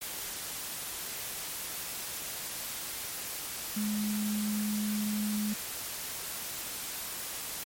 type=tone in noise; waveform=sine; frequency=210 Hz; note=G#3; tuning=19 cents sharp; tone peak=-29 dBFS; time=3.76-5.54 s; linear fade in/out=10 ms; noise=white; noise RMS=-38 dBFS; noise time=0.01-7.64 s; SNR=+6 dB; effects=MP3 64 kbps